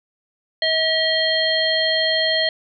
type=harmonic tone with a mistuned harmonic; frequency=640 Hz; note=D#5; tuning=49 cents sharp; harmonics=1 / 3 / 5 / 7; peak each=-22 / -22 / -22 / -22 dBFS; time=0.62-2.49 s; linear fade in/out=2 ms; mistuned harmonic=7; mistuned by=-90 cents; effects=none